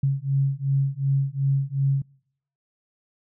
sine beating tone pair, 136 / 138.7 Hz, C#3 / C#3, -33 / +1 cents, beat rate 2.7 Hz, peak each -23 dBFS, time 0.03-2.02 s, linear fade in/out 5 ms, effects noise-tail reverb RT60 0.7 s tail -26 dB re dry

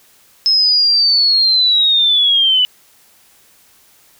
sine linear sweep, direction down, 5200 to 2960 Hz, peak -9 dBFS, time 0.46-2.65 s, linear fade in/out 0 ms, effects white hiss -50 dBFS RMS until 4.19 s

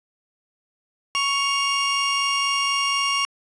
30% pulse tone pair together, 1111.2 / 2800 Hz, C#6 / F7, +4 / +4 cents, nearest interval octave + major third, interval 1600 cents, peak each -20 dBFS, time 1.15-3.25 s, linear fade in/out 0 ms, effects resampled to 22050 Hz

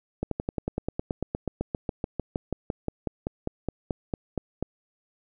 slowing click train, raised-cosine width 2 ms, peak -14 dBFS, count 30, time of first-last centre 0.23-4.626 s, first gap 83 ms, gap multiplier 1.04, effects none

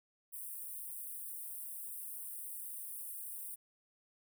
white high-pass noise, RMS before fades -45 dBFS, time 0.32-3.56 s, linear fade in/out 20 ms, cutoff 8500 Hz, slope 96 dB/octave, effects none

